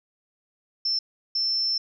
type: tone bursts at uneven times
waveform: sine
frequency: 5340 Hz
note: E8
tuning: 22 cents sharp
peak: -22 dBFS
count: 2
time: 0.85-0.99 / 1.35-1.78 s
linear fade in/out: 5 ms
effects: none